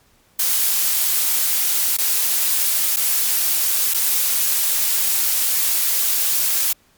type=noise with dropouts; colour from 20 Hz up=blue; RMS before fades=-18 dBFS; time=0.39-6.73 s; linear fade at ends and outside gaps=5 ms; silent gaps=1.969-1.984 / 2.962-2.968 / 3.938-3.944 s; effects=pink hiss -57 dBFS RMS until 6.97 s + MP3 96 kbps